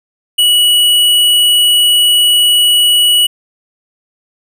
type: tone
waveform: square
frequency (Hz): 2933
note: F#7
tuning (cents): -16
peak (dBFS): -7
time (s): 0.38-3.27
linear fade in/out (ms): 10
effects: none